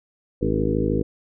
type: harmonic tone with a mistuned harmonic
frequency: 53.1 Hz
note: G#1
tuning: 39 cents sharp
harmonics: 1 / 2 / 3 / 4 / 5 / 6 / 7 / 8 / 9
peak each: -28 / -28 / -28 / -28 / -28 / -28 / -28 / -28 / -28 dBFS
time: 0.41-1.03 s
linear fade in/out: 10 ms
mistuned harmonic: 6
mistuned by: -46 cents
effects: none